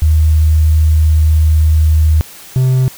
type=tone pair in turn; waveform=sine / triangle; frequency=78 / 129.45 Hz; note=D#2 / C3; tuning=+5 / -18 cents; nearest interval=major sixth; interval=877 cents; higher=second; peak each=-6 dBFS; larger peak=neither; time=0.02-2.21 / 2.56-2.88 s; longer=first; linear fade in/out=0 ms; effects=white hiss -35 dBFS RMS until 2.97 s